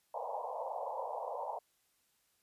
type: band-pass noise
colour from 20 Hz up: white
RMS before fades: -40 dBFS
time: 0.14-1.59 s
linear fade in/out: 5 ms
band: 480 to 1000 Hz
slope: 96 dB/octave
effects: white hiss -75 dBFS RMS until 2.42 s + resampled to 32000 Hz

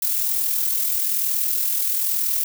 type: noise with amplitude modulation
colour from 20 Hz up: violet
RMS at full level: -20 dBFS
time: 0.02-2.44 s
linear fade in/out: 5 ms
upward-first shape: sine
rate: 41.1 Hz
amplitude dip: 40%
effects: none

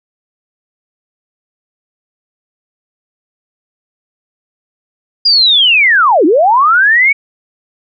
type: linear two-way sweep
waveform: sine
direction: down then up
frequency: 4902 to 283.9 to 2273 Hz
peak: -5 dBFS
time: 5.25-7.13 s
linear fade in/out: 10 ms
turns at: 6.25 s
effects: none

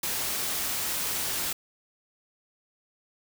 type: noise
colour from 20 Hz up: white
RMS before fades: -30 dBFS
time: 0.03-1.53 s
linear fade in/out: 5 ms
effects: none

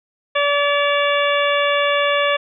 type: harmonic tone with a mistuned harmonic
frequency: 575 Hz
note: D5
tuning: 37 cents flat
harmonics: 1 / 2 / 3 / 4 / 5 / 6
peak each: -18 / -21 / -23 / -24 / -25 / -26 dBFS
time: 0.35-2.37 s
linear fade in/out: 10 ms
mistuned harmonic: 5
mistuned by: -51 cents
effects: none

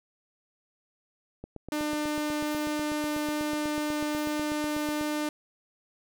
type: click train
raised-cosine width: 2 ms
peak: -26 dBFS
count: 30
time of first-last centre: 1.44-5.011 s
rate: 8.12 Hz
type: tone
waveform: sawtooth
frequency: 300.2 Hz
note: D4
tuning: 38 cents sharp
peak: -24 dBFS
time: 1.72-5.29 s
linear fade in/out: 2 ms
effects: none

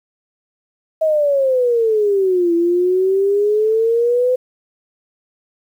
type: exponential two-way sweep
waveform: sine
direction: down then up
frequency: 643 to 336.4 to 510 Hz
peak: -12 dBFS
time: 1.01-4.36 s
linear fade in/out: 10 ms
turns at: 2.54 s
effects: 8-bit

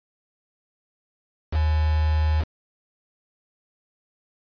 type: tone with quantisation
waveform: sine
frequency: 77.6 Hz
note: D#2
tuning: 4 cents flat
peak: -18 dBFS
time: 1.51-2.45 s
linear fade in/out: 50 ms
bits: 5
effects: resampled to 11025 Hz

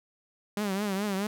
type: tone with vibrato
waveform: sawtooth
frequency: 200 Hz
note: G3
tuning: 35 cents sharp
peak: -24 dBFS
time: 0.57-1.27 s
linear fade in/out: 2 ms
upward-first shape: triangle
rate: 4.7 Hz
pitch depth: 120 cents each way
effects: none

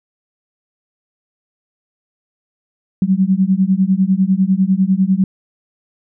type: beating tone pair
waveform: sine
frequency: 185 / 195 Hz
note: F#3 / G3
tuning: 0 / -9 cents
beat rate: 10 Hz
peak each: -14 dBFS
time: 3.02-5.24 s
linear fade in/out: 2 ms
effects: none

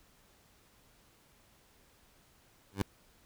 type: tone with exponential growth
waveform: 15% pulse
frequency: 98 Hz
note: G2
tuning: in tune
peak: -20 dBFS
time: 2.72-2.82 s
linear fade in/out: 0 ms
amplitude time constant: 20 ms
effects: pink hiss -65 dBFS RMS until 3.25 s

